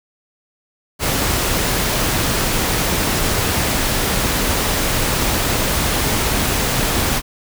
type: noise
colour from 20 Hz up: pink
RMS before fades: -18 dBFS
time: 0.99-7.22 s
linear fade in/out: 50 ms
effects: none